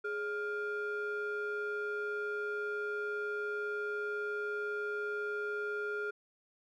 triangle ring-modulated tone, 493.9 Hz, B4, in tune, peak -29 dBFS, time 0.04-6.11 s, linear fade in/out 10 ms, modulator 911 Hz, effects none

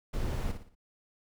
brown noise with echo, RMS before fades -31 dBFS, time 0.13-0.52 s, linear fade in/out 10 ms, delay 58 ms, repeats 4, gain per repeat -8 dB, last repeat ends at 0.752 s, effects none

